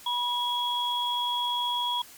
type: tone pair together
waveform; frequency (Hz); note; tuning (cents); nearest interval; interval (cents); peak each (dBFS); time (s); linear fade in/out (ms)
sine; 972 / 3327; B5 / G#7; -28 / +2; octave + major sixth; 2130; -28 / -28; 0.06-2.02; 5
effects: white hiss -49 dBFS RMS until 2.17 s + MP3 96 kbps